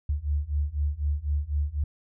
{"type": "beating tone pair", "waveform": "sine", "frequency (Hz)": [71.2, 75.2], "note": ["C#2", "D2"], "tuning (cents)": [47, 42], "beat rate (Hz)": 4, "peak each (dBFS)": [-28, -27], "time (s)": [0.09, 1.84], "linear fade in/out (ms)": 5, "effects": []}